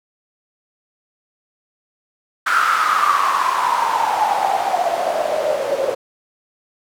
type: noise with band-pass filter sweep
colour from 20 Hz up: white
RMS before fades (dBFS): -18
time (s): 2.46-5.95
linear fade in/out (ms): 10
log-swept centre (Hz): 1400 to 520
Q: 9.9
effects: none